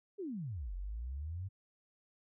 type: exponential two-way sweep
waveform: sine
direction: down then up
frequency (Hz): 428.8 to 43.55 to 99.5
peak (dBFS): -38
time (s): 0.18-1.49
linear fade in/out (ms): 20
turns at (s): 0.74
effects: none